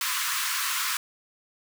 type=high-pass noise; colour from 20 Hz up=pink; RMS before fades=-28 dBFS; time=0.01-0.97 s; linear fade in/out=2 ms; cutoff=1000 Hz; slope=96 dB/octave; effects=none